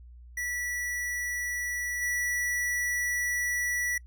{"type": "tone with level steps", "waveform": "square", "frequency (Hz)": 1950, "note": "B6", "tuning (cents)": -23, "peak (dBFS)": [-31, -28], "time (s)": [0.37, 3.98], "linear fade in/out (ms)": 5, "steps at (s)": 2.01, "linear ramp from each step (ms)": 20, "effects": ["noise-tail reverb RT60 0.1 s tail -25 dB re dry", "added 60 Hz sine -46 dBFS peak until 4.06 s"]}